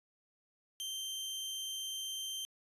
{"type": "tone", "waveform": "sawtooth", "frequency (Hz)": 3136, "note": "G7", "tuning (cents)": 0, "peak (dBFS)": -35, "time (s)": [0.8, 2.45], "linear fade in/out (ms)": 0, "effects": ["resampled to 32000 Hz"]}